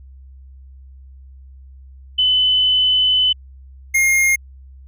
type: tone pair in turn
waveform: sine / square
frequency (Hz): 3017 / 2133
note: F#7 / C7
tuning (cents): +33 / +33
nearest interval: tritone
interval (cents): 600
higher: first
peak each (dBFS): -12 / -13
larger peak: first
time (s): 2.18-3.33 / 3.94-4.36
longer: first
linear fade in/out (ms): 10
effects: added 66 Hz sine -38 dBFS peak until 4.87 s